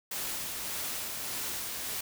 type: noise with tremolo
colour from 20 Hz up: white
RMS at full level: -35 dBFS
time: 0.11-2.01 s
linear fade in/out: 5 ms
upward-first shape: sine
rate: 1.7 Hz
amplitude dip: 25%
effects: none